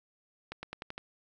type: accelerating click train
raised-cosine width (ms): 0.3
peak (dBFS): -23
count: 6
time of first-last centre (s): 0.52-0.98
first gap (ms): 110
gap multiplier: 0.91
effects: none